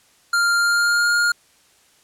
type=tone with pitch glide; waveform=square; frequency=1396.9 to 1418 Hz; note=F6 to F6; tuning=0 to +26 cents; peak=-16 dBFS; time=0.33-1.32 s; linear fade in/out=5 ms; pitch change=+26 cents; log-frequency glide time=0.57-1.13 s; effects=white hiss -56 dBFS RMS until 2.03 s + low-pass 10000 Hz 12 dB/octave